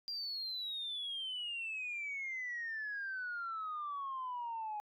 sine exponential sweep, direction down, 4800 to 830.6 Hz, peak -37 dBFS, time 0.08-4.8 s, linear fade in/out 0 ms, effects tanh soft clip ceiling -34 dBFS

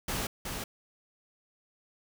pink noise with echo, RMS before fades -33 dBFS, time 0.08-0.27 s, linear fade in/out 5 ms, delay 370 ms, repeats 1, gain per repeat -4 dB, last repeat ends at 0.64 s, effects none

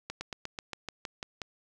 slowing click train, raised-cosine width 0.2 ms, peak -19 dBFS, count 10, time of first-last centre 0.1-1.418 s, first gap 110 ms, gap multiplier 1.07, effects none

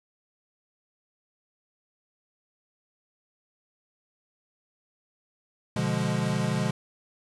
square chord, B diminished seventh, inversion none, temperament equal, 123.47 / 146.83 / 174.61 / 207.7 Hz, B2 / D3 / F3 / Ab3, 0 / 0 / 0 / 0 cents, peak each -31 dBFS, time 5.76-6.71 s, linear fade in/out 5 ms, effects resampled to 24000 Hz + 8-bit

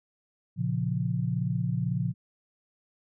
sine chord, Bb minor, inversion none, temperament equal, 116.54 / 138.59 / 174.61 Hz, Bb2 / Db3 / F3, 0 / 0 / 0 cents, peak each -30 dBFS, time 0.56-2.14 s, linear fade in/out 50 ms, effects none

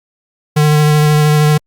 square tone with vibrato, 150.7 Hz, D3, 45 cents sharp, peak -8 dBFS, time 0.56-1.58 s, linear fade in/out 10 ms, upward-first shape sine, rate 13 Hz, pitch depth 14 cents each way, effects Opus 48 kbps

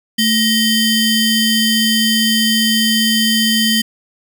30% pulse ring-modulated tone, 1661.2 Hz, G#6, in tune, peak -6 dBFS, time 0.18-3.82 s, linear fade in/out 10 ms, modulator 1440 Hz, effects none

